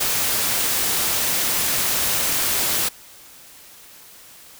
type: noise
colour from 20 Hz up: white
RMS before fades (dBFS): -21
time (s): 0-2.89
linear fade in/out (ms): 10
effects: white hiss -45 dBFS RMS until 4.59 s